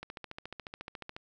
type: click train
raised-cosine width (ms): 0.3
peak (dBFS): -25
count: 17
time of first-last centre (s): 0.03-1.165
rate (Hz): 14.1
effects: none